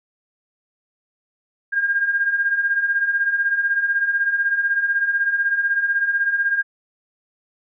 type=beating tone pair; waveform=sine; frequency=1600 / 1616 Hz; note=G6 / G#6; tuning=+35 / -48 cents; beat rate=16 Hz; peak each=-24 / -18 dBFS; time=1.72-6.63 s; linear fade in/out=20 ms; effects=none